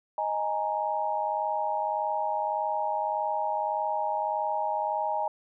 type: chord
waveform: sine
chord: D# suspended fourth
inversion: none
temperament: equal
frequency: 622.3 / 830.6 / 932.3 Hz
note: D#5 / G#5 / A#5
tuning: 0 / 0 / 0 cents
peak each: -32 / -29 / -31 dBFS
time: 0.18-5.28 s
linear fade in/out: 2 ms
effects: none